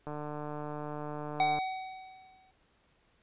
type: click train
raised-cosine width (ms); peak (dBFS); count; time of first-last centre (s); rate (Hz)
1; -26; 227; 0.07-1.587; 149
type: tone with exponential decay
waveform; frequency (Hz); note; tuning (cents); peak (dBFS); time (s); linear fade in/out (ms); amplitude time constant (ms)
square; 754; F#5; +32; -24; 1.4-2.51; 1; 240
effects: pink hiss -69 dBFS RMS until 3.22 s + resampled to 8000 Hz